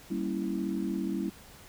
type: chord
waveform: sine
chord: G diminished seventh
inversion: none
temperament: equal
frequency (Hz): 196 / 233.1 / 277.2 / 329.6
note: G3 / Bb3 / Db4 / Fb4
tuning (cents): 0 / 0 / 0 / 0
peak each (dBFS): -33 / -37 / -36 / -34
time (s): 0.1-1.3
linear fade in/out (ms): 10
effects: pink hiss -52 dBFS RMS until 1.68 s